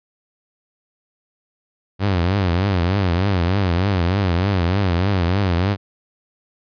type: tone with vibrato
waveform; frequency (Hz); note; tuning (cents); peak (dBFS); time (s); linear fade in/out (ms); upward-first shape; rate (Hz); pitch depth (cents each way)
sawtooth; 92.6; F#2; +2; -12; 1.99-5.77; 50; triangle; 3.3; 190
effects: resampled to 11025 Hz